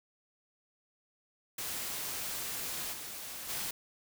white noise with level steps, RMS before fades -38 / -43 / -37 dBFS, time 1.58-3.71 s, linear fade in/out 5 ms, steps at 2.92 / 3.48 s, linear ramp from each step 20 ms, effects none

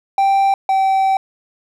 triangle tone pair in turn, 784 / 771.4 Hz, G5 / G5, 0 / -28 cents, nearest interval unison, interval 28 cents, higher first, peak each -9 / -10 dBFS, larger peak first, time 0.18-0.54 / 0.69-1.17 s, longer second, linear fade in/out 2 ms, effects none

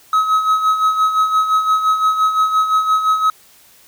triangle tone with tremolo, 1278 Hz, D#6, 46 cents sharp, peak -8 dBFS, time 0.13-3.3 s, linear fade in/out 2 ms, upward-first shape sine, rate 5.8 Hz, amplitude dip 60%, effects white hiss -48 dBFS RMS until 3.87 s

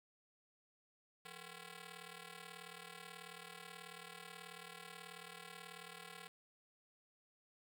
5% pulse ring-modulated tone, 304.4 Hz, D#4, 38 cents flat, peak -37 dBFS, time 1.25-6.28 s, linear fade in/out 0 ms, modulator 133 Hz, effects none

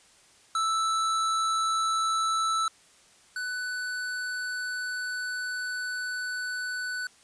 square tone pair in turn, 1318.5 / 1493.6 Hz, E6 / F#6, 0 / +16 cents, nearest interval major second, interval 216 cents, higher second, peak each -25 / -31 dBFS, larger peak first, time 0.55-2.68 / 3.36-7.07 s, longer second, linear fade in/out 2 ms, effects white hiss -58 dBFS RMS until 7.23 s + resampled to 22050 Hz

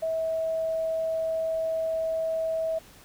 sine tone, 647 Hz, E5, 32 cents flat, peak -25 dBFS, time 0.02-2.79 s, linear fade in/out 10 ms, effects pink hiss -52 dBFS RMS until 3.04 s

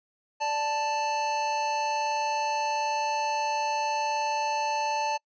square tone pair together, 587.3 / 880.5 Hz, D5 / A5, 0 / +1 cents, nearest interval perfect fifth, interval 701 cents, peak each -35 / -27 dBFS, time 0.4-5.18 s, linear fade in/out 20 ms, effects noise-tail reverb RT60 0.1 s tail -26 dB re dry + resampled to 16000 Hz

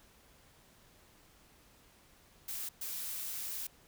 blue noise bursts at uneven times, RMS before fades -40 dBFS, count 2, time 2.48-2.69 / 2.81-3.67 s, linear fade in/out 5 ms, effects pink hiss -63 dBFS RMS until 3.87 s

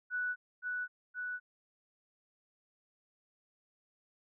sine tone with echo, 1480 Hz, F#6, in tune, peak -32 dBFS, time 0.1-0.36 s, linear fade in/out 50 ms, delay 520 ms, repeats 2, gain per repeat -2 dB, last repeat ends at 1.4 s, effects none

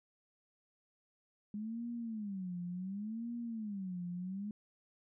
sine tone with vibrato, 204.2 Hz, G#3, 29 cents flat, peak -38 dBFS, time 1.54-4.51 s, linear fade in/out 2 ms, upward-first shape sine, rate 0.69 Hz, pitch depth 260 cents each way, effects none

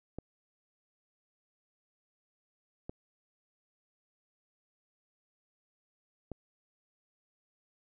clicks, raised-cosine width 2 ms, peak -26 dBFS, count 3, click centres 0.186 / 2.895 / 6.317 s, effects none

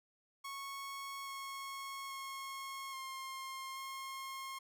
sawtooth tone with pitch steps, 1102 / 1094 / 1086 / 1064 / 1073 Hz, C#6 / C#6 / C#6 / C6 / C6, -11 / -23 / -36 / +29 / +43 cents, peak -39 dBFS, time 0.44-4.59 s, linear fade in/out 10 ms, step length 830 ms, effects none

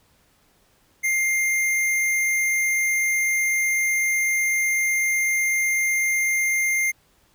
square tone, 2108 Hz, C7, 12 cents sharp, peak -20 dBFS, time 1.03-6.92 s, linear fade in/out 20 ms, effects pink hiss -61 dBFS RMS until 7.34 s

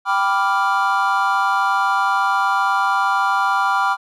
triangle chord, G dominant seventh, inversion none, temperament equal, 784 / 987.8 / 1174.7 / 1396.9 Hz, G5 / B5 / D6 / F6, 0 / 0 / 0 / 0 cents, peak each -19 dBFS, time 0.05-3.97 s, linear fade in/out 50 ms, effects none

